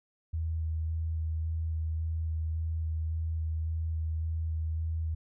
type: tone with vibrato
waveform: sine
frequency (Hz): 80.3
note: E2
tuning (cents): -45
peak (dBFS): -29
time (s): 0.33-5.15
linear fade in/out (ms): 10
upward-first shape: square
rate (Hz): 1.8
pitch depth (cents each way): 11
effects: none